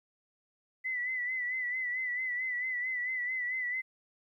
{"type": "tone with vibrato", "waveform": "sine", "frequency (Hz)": 2000, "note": "B6", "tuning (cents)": 21, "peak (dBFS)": -31, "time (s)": [0.84, 3.82], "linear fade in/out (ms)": 20, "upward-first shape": "sine", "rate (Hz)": 4.5, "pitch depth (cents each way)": 52, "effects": ["12-bit"]}